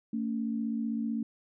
sine tone pair together, 225.6 / 281.3 Hz, A3 / C#4, +44 / +26 cents, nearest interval major third, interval 382 cents, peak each -30 / -36 dBFS, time 0.13-1.23 s, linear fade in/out 5 ms, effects none

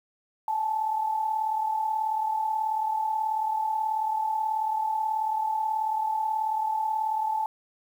sine tone pair together, 836.6 / 875 Hz, G#5 / A5, +12 / -10 cents, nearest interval minor second, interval 78 cents, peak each -33 / -25 dBFS, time 0.48-7.46 s, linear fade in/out 2 ms, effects 9-bit

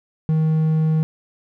triangle tone, 157.7 Hz, D#3, 24 cents sharp, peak -13 dBFS, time 0.29-1.03 s, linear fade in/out 0 ms, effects none

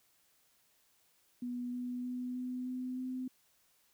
sine tone with pitch steps, 245.1 / 247.2 / 249.4 / 251.6 / 253.7 / 256 Hz, B3 / B3 / B3 / B3 / B3 / C4, -13 / +2 / +17 / +32 / +47 / -38 cents, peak -36 dBFS, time 1.42-3.28 s, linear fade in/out 5 ms, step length 310 ms, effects white hiss -71 dBFS RMS until 3.93 s

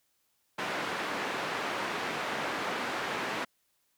white band-pass noise, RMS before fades -34 dBFS, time 0.58-3.45 s, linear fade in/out 10 ms, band 200 to 1800 Hz, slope 12 dB/octave, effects white hiss -74 dBFS RMS until 3.97 s

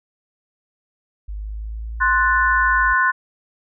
sine linear two-way sweep, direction up then down, 50.6 to 60 to 55.5 Hz, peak -26 dBFS, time 1.28-2.94 s, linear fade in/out 10 ms, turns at 2.43 s
sine chord, F# diminished, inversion second, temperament equal, 1046.5 / 1480 / 1760 Hz, C6 / F#6 / A6, 0 / 0 / 0 cents, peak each -18 / -17 / -21 dBFS, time 2-3.12 s, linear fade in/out 20 ms
effects none

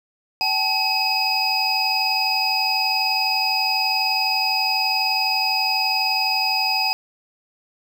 triangle tone cluster, 769 / 861 / 2564 / 4940 Hz, G5 / A5 / E7 / D#8, -33 / -38 / -49 / -13 cents, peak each -24 / -24 / -23 / -20 dBFS, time 0.41-6.93 s, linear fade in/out 0 ms, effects none

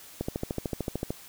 click train, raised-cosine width 2 ms, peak -16 dBFS, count 13, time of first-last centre 0.21-1.106 s, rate 13.4 Hz, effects white hiss -49 dBFS RMS until 1.28 s

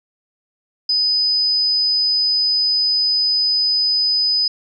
sine tone, 5000 Hz, D#8, 8 cents sharp, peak -14 dBFS, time 0.89-4.48 s, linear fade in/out 5 ms, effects none

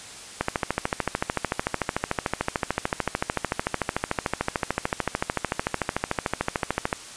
click train, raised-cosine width 0.5 ms, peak -7 dBFS, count 89, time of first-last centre 0.41-6.929 s, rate 13.5 Hz, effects white hiss -41 dBFS RMS until 7.16 s + resampled to 22050 Hz

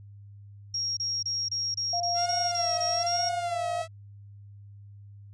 sine tone bursts, 5588 Hz, F8, in tune, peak -27 dBFS, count 10, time 0.74-3.292 s, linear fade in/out 5 ms, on 230 ms, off 28 ms
sine tone with pitch glide, 698.5 to 694.5 Hz, F5 to F5, 0 to -10 cents, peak -28 dBFS, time 1.93-3.82 s, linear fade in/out 5 ms, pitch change -10 cents, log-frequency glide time 2.93-3.29 s
sawtooth tone with vibrato, 681 Hz, F5, 44 cents flat, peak -30 dBFS, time 2.14-3.88 s, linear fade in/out 50 ms, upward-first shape sine, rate 1.1 Hz, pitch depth 110 cents each way
effects added 101 Hz sine -45 dBFS peak until 5.33 s + resampled to 22050 Hz

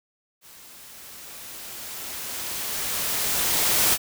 white noise with level ramp, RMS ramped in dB -48 to -19 dBFS, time 0.41-3.98 s, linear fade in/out 50 ms, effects none

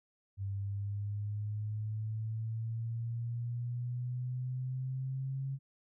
sine exponential sweep, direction up, 98 to 136.2 Hz, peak -34 dBFS, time 0.37-5.59 s, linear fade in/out 50 ms, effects none

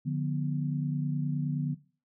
sine chord, B diminished, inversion first, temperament just, 148.16 / 177.8 / 246.9 Hz, D3 / F3 / B3, +16 / +31 / 0 cents, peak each -29 / -35 / -35 dBFS, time 0.05-1.75 s, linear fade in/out 20 ms, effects noise-tail reverb RT60 0.4 s tail -19 dB re dry

